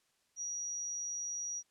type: tone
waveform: sine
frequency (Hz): 5770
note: F#8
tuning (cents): -44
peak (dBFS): -36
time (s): 0.36-1.63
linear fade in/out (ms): 50
effects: white hiss -75 dBFS RMS until 1.7 s + low-pass 9000 Hz 12 dB/octave